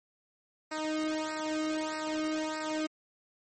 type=tone with flanger; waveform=sawtooth; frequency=311.1 Hz; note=D#4; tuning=in tune; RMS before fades=-33 dBFS; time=0.71-2.87 s; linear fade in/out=10 ms; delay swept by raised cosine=0.3 to 1.19 ms; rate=1.6 Hz; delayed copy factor=-0.95; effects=MP3 32 kbps